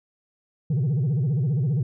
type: tone with vibrato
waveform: sine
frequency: 138.59 Hz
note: C#3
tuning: in tune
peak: -17 dBFS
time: 0.7-1.83 s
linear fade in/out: 5 ms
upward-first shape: sine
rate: 15 Hz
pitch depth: 270 cents each way
effects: tanh soft clip ceiling -19 dBFS